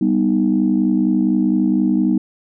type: chord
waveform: sine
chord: G augmented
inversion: none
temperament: equal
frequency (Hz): 196 / 246.9 / 311.1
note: G3 / B3 / D#4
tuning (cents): 0 / 0 / 0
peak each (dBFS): -17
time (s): 0.01-2.18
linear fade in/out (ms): 5
effects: tanh soft clip ceiling -5 dBFS